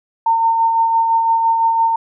sine tone with tremolo, 910 Hz, A#5, 42 cents flat, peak -10 dBFS, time 0.26-1.96 s, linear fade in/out 5 ms, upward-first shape sine, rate 5.9 Hz, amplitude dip 35%, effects none

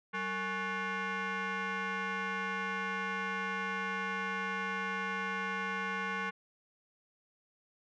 sine tone with frequency modulation, 190 Hz, F#3, 46 cents sharp, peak -31 dBFS, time 0.13-6.31 s, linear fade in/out 20 ms, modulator 646 Hz, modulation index 3.2, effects tanh soft clip ceiling -31 dBFS

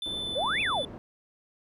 triangle tone with pitch glide, 3528 to 3487 Hz, A7 to A7, +4 to -16 cents, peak -30 dBFS, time 0.02-0.85 s, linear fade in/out 2 ms, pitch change -20 cents, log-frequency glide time 0.15-0.61 s
white low-pass noise, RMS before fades -42 dBFS, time 0.06-0.98 s, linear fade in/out 0 ms, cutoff 440 Hz, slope 12 dB/octave
sine exponential two-way sweep, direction up then down, 466.2 to 2692 to 466.2 Hz, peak -26 dBFS, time 0.35-0.83 s, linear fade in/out 20 ms, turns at 0.61 s
effects none

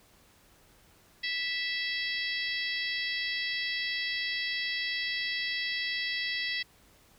harmonic tone, 657 Hz, E5, 6 cents flat, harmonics 3 / 4 / 5 / 6 / 7 / 8, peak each -33 / -39 / -38 / -39 / -39 / -41 dBFS, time 1.23-6.63 s, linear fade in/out 10 ms, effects pink hiss -61 dBFS RMS until 7.18 s

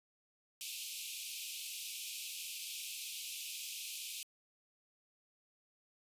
pink high-pass noise, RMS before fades -44 dBFS, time 0.61-4.23 s, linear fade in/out 0 ms, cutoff 2400 Hz, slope 96 dB/octave, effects resampled to 32000 Hz

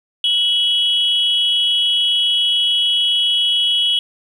sine tone pair together, 2960 / 3313 Hz, F#7 / G#7, 0 / -5 cents, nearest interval major second, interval 195 cents, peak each -15 dBFS, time 0.24-3.99 s, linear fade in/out 2 ms, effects tanh soft clip ceiling -8 dBFS + 8-bit

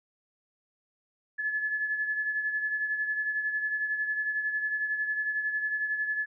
sine beating tone pair, 1716 / 1727 Hz, A6 / A6, -44 / -33 cents, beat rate 11 Hz, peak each -28 / -37 dBFS, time 1.38-6.26 s, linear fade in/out 20 ms, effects none

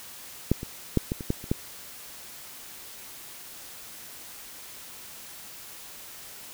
clicks, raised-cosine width 3 ms, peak -7 / -21 / -7 / -14 / -22 / -11 / -27 / -10 dBFS, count 8, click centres 0.516 / 0.631 / 0.973 / 1.119 / 1.208 / 1.304 / 1.441 / 1.515 s, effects white hiss -44 dBFS RMS until 6.53 s

